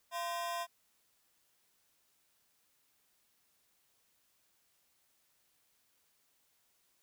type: ring-modulated tone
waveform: 40% pulse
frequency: 858 Hz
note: A5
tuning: 44 cents flat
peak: -32 dBFS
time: 0.11-0.67 s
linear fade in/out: 50 ms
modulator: 171 Hz
effects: white hiss -74 dBFS RMS until 7.02 s